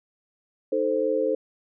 sine chord, A diminished, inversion second, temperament equal, 311.1 / 440 / 523.3 Hz, Eb4 / A4 / C5, 0 / 0 / 0 cents, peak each -29 / -25 / -24 dBFS, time 0.72-1.35 s, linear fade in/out 5 ms, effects none

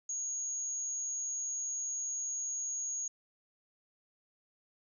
sine tone, 6645 Hz, G#8, in tune, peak -34 dBFS, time 0.09-3.08 s, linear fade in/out 5 ms, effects none

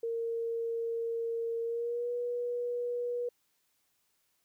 sine tone with pitch glide, 460.9 to 484.1 Hz, A#4 to B4, -20 to -35 cents, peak -31 dBFS, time 0.03-3.29 s, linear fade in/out 5 ms, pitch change +85 cents, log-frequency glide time 1.63-2.11 s, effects white hiss -75 dBFS RMS until 4.44 s

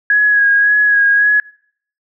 sine tone with vibrato, 1661.2 Hz, G#6, in tune, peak -8 dBFS, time 0.1-1.4 s, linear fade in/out 2 ms, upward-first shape sine, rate 1.8 Hz, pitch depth 27 cents each way, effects noise-tail reverb RT60 0.6 s tail -24 dB re dry

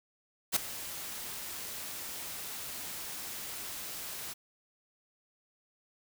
white noise with ADSR envelope, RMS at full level -25 dBFS, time 0.52-4.34 s, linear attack 42 ms, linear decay 6 ms, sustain -16 dB, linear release 17 ms, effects none

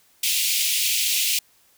pink high-pass noise, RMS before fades -22 dBFS, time 0.23-1.39 s, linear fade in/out 5 ms, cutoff 2400 Hz, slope 48 dB/octave, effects white hiss -59 dBFS RMS until 1.77 s

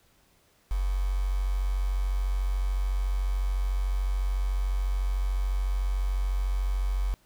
sine tone with quantisation, 46.91 Hz, F#1, 25 cents sharp, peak -24 dBFS, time 0.71-7.14 s, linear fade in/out 0 ms, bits 7, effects pink hiss -64 dBFS RMS until 7.25 s

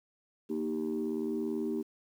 sine chord, Eb major, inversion second, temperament equal, 233.1 / 311.1 / 392 Hz, Bb3 / Eb4 / G4, 0 / 0 / 0 cents, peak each -34 dBFS, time 0.49-1.83 s, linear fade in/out 20 ms, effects tanh soft clip ceiling -25 dBFS + 10-bit

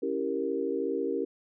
sine chord, C# diminished seventh, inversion none, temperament equal, 277.2 / 329.6 / 392 / 466.2 Hz, C#4 / E4 / G4 / Bb4, 0 / 0 / 0 / 0 cents, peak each -34 / -35 / -32 / -32 dBFS, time 0.02-1.25 s, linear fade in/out 10 ms, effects none

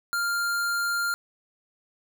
square tone, 1398 Hz, F6, 1 cent sharp, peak -25 dBFS, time 0.13-1.14 s, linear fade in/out 0 ms, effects none

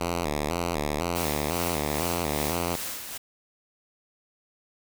5% pulse tone with vibrato, 79.9 Hz, D#2, 47 cents sharp, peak -15 dBFS, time 0-2.76 s, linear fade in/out 10 ms, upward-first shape square, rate 2 Hz, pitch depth 130 cents each way
white noise with tremolo, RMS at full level -33 dBFS, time 1.15-3.18 s, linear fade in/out 10 ms, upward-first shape sine, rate 2.5 Hz, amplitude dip 50%
effects none

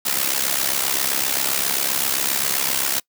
white noise with amplitude modulation, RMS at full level -18 dBFS, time 0.05-3 s, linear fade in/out 10 ms, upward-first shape sine, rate 67.6 Hz, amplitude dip 75%, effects noise-tail reverb RT60 0.1 s tail -25 dB re dry + high-pass 150 Hz 12 dB/octave

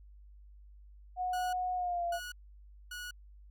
sine tone with pitch glide, 730 to 689.4 Hz, F#5 to F5, -24 to -23 cents, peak -31 dBFS, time 1.16-2.2 s, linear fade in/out 50 ms, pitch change -99 cents, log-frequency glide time 1.75-2.05 s
sawtooth tone bursts, 1461 Hz, F#6, 22 cents flat, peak -37 dBFS, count 3, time 1.33-3.11 s, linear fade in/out 5 ms, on 200 ms, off 590 ms
effects added 50 Hz sine -52 dBFS peak until 3.5 s

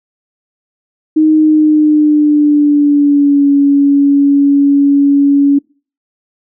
sine tone with pitch glide, 311.1 to 282 Hz, D#4 to C#4, 0 to +30 cents, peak -5 dBFS, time 1.16-5.59 s, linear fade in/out 10 ms, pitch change -170 cents, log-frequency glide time 1.32-3.49 s, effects noise-tail reverb RT60 0.4 s tail -26 dB re dry

